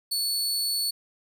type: tone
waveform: sawtooth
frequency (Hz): 4435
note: C#8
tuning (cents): 0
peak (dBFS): -22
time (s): 0.11-0.91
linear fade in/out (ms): 10
effects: none